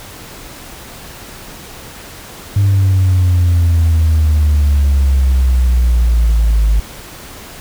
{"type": "exponential sweep", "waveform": "sine", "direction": "down", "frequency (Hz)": [100.8, 52], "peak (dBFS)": -6, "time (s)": [2.56, 6.8], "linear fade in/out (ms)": 5, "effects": ["tanh soft clip ceiling -6 dBFS", "pink hiss -33 dBFS RMS until 7.6 s"]}